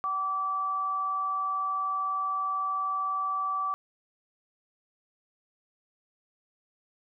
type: tone pair together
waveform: sine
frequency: 761 / 1158 Hz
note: F#5 / D6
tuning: +48 / -25 cents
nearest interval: perfect fifth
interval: 727 cents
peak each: -39 / -27 dBFS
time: 0.04-3.74 s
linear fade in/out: 0 ms
effects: none